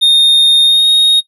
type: tone with pitch glide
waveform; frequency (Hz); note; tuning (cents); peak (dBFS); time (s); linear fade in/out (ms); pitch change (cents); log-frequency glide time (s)
triangle; 3678 to 3731; A#7 to A#7; -24 to +1; -4; 0.01-1.21; 20; +25; 0.64-0.88
effects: noise-tail reverb RT60 0.1 s tail -20 dB re dry